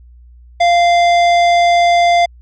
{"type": "tone with tanh clipping", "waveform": "sine", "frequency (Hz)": 694, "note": "F5", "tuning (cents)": -11, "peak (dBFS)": -10, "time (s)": [0.6, 2.26], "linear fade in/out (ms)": 10, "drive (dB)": 18, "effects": ["added 60 Hz sine -38 dBFS peak until 2.41 s", "low-pass 6000 Hz 12 dB/octave"]}